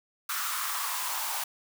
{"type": "noise with high-pass filter sweep", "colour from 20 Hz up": "white", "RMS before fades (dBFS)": -32, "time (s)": [0.29, 1.44], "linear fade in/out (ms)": 5, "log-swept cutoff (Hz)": [1300, 850], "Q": 5, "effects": []}